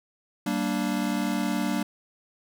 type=chord; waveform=square; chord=G minor; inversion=none; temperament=equal with one note detuned; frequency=194.08 / 233.1 / 293.7 Hz; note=G3 / Bb3 / D4; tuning=-17 / 0 / 0 cents; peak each=-30 dBFS; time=0.46-1.83 s; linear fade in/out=5 ms; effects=none